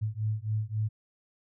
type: beating tone pair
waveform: sine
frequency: 106.2 / 109.9 Hz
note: G#2 / A2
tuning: +39 / -2 cents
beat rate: 3.7 Hz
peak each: -31 dBFS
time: 0.01-0.89 s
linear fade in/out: 20 ms
effects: none